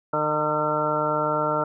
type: harmonic tone with a mistuned harmonic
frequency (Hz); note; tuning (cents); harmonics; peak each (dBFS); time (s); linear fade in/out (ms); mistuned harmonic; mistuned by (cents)
152; D#3; -40; 1 / 2 / 3 / 4 / 5 / 6 / 7 / 8 / 9; -33 / -32 / -30 / -26 / -38 / -28 / -38 / -34 / -26; 0.13-1.64; 5; 9; -16
effects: none